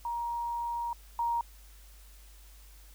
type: tone pair in turn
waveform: sine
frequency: 943 / 938.9 Hz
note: A#5 / A#5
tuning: +20 / +12 cents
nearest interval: unison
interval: 8 cents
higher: first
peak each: -31 / -27 dBFS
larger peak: second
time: 0.05-0.93 / 1.19-1.41 s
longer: first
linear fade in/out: 2 ms
effects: added 50 Hz sine -51 dBFS peak until 2.94 s + white hiss -59 dBFS RMS until 2.94 s